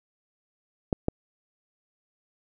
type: clicks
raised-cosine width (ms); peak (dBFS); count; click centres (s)
2; -10; 2; 0.928 / 1.084
effects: none